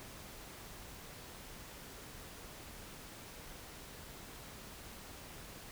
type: silence
effects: pink hiss -51 dBFS RMS until 5.71 s